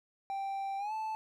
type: tone with pitch glide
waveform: triangle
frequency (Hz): 784 to 874.9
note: G5 to A5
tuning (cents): 0 to -10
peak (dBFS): -32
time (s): 0.3-1.15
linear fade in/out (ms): 0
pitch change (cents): +190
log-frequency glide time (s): 0.78-0.93
effects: none